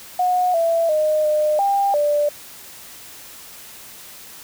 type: tone with pitch steps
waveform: sine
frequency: 727 / 666 / 615 / 607 / 797 / 588 Hz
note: F#5 / E5 / D#5 / D#5 / G5 / D5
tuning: -31 / +18 / -20 / -43 / +28 / +2 cents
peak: -15 dBFS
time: 0.19-2.29 s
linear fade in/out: 5 ms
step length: 350 ms
effects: white hiss -40 dBFS RMS until 4.43 s